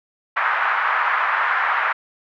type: band-pass noise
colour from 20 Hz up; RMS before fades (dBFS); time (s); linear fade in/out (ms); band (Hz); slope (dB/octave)
pink; -20; 0.36-1.93; 10; 1000 to 1800; 24
effects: none